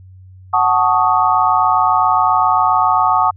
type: chord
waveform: sine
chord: D# half-diminished seventh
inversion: first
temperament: equal with one note detuned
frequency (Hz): 740 / 880 / 1117.1 / 1244.5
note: F#5 / A5 / C#6 / D#6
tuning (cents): 0 / 0 / +13 / 0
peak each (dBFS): -16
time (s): 0.53-3.31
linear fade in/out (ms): 10
effects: added 93 Hz sine -37 dBFS peak until 3.36 s

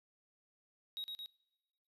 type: tone with echo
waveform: triangle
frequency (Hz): 3800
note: A#7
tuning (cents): +33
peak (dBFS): -38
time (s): 0.97-1.04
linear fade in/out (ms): 0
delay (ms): 110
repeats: 2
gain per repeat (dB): -2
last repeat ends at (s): 1.26
effects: noise-tail reverb RT60 1.0 s tail -22 dB re dry

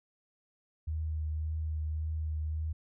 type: tone with vibrato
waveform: sine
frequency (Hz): 78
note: D#2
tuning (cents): +5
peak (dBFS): -31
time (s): 0.87-2.73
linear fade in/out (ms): 10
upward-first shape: triangle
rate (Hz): 1.8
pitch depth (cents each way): 21
effects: none

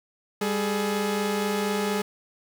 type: tone pair together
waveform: sawtooth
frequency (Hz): 200 / 424.2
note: G3 / G#4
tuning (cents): +35 / +37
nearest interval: octave + minor second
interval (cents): 1302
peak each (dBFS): -23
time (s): 0.41-2.02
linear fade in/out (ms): 5
effects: none

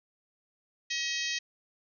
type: harmonic tone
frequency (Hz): 637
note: D#5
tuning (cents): +41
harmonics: 3 / 4 / 5 / 6 / 7 / 8 / 9 / 10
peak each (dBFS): -36 / -37 / -38 / -39 / -39 / -40 / -41 / -41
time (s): 0.9-1.39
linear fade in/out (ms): 10
effects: none

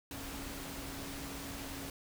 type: tone in noise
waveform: sine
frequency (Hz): 275.2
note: C#4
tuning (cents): -12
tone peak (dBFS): -47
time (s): 0.11-1.9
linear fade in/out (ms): 2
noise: pink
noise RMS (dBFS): -44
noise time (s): 0.11-1.9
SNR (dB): -6
effects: none

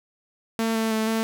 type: tone with pitch steps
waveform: sawtooth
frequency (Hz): 225.5 / 222.9 / 219.6 / 223.6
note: A3 / A3 / A3 / A3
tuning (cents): +43 / +23 / -3 / +28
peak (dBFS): -18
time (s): 0.59-1.23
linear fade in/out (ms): 0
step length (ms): 160
effects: none

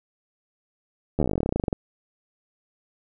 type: slowing click train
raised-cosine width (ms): 2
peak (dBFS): -10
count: 22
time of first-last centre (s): 1.19-1.728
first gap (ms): 12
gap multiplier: 1.07
effects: none

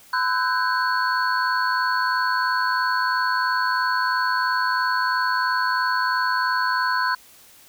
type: tone cluster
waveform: sine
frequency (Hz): 1011 / 1323 / 1503 / 1606 / 4392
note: B5 / E6 / F#6 / G6 / C#8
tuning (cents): +40 / +6 / +27 / +41 / -17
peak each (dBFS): -22 / -31 / -24 / -28 / -31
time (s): 0.13-7.15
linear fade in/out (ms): 5
effects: white hiss -50 dBFS RMS until 7.68 s

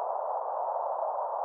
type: band-pass noise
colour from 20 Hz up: pink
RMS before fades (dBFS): -32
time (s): 0-1.44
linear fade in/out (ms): 0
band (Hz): 580 to 990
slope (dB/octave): 48
effects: none

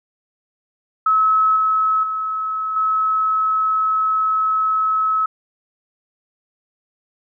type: tone with level steps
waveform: sine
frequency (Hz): 1291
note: E6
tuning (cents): -37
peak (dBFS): -12 / -14 / -20 / -15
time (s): 1.06-5.26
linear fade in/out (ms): 5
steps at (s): 1.56 / 2.03 / 2.76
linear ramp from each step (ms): 5
effects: none

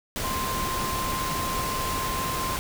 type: tone in noise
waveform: sine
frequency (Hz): 1046.5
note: C6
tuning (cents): 0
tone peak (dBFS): -29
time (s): 0.24-2.56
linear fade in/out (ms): 0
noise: pink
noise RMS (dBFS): -30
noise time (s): 0.16-2.59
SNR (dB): -2
effects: none

